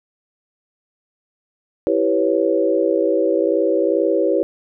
sine chord, C# half-diminished seventh, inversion first, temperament equal, 329.6 / 392 / 493.9 / 554.4 Hz, E4 / G4 / B4 / C#5, 0 / 0 / 0 / 0 cents, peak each -20 dBFS, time 1.87-4.43 s, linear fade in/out 0 ms, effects none

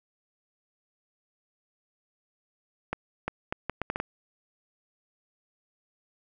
accelerating click train, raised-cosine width 0.5 ms, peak -14 dBFS, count 8, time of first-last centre 2.93-4.001 s, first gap 350 ms, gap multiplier 0.7, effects none

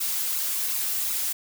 blue noise with flanger, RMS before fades -27 dBFS, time 0-1.33 s, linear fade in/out 10 ms, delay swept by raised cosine 0.75 to 6.65 ms, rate 2.7 Hz, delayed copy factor +1, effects none

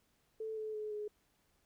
sine tone with pitch steps, 440 / 433.2 / 426.5 / 419.9 Hz, A4 / A4 / G#4 / G#4, 0 / -27 / +46 / +19 cents, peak -38 dBFS, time 0.4-1.08 s, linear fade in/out 5 ms, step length 170 ms, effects pink hiss -75 dBFS RMS until 1.65 s

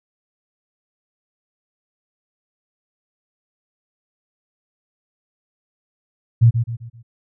sine tone with echo, 116.54 Hz, A#2, in tune, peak -7 dBFS, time 6.41-6.51 s, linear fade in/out 20 ms, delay 130 ms, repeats 4, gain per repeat -8 dB, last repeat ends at 7.03 s, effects none

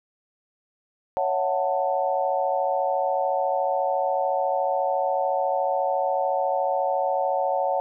sine chord, F# minor seventh, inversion second, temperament just, 555 / 666 / 740 / 888 Hz, C#5 / E5 / F#5 / A5, +2 / +18 / 0 / +16 cents, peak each -25 / -31 / -25 / -28 dBFS, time 1.17-7.8 s, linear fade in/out 0 ms, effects none

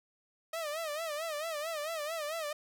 sawtooth tone with vibrato, 625 Hz, D#5, 8 cents sharp, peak -31 dBFS, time 0.53-2.53 s, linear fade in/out 5 ms, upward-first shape sine, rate 4.5 Hz, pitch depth 120 cents each way, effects none

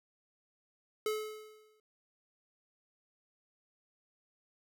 square tone with exponential decay, 430.1 Hz, A4, 39 cents flat, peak -30 dBFS, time 1.06-1.8 s, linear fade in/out 2 ms, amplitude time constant 160 ms, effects none

